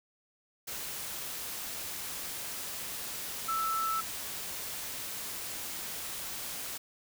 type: tone in noise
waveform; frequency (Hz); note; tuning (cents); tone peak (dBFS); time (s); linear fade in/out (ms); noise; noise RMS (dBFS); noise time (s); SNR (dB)
sine; 1318; E6; -1; -29; 3.48-4.01; 10; white; -39; 0.67-6.78; +7
effects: none